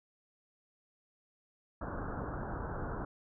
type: low-pass noise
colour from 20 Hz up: pink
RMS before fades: -39 dBFS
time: 1.81-3.05 s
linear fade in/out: 5 ms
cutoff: 1600 Hz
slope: 96 dB/octave
effects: none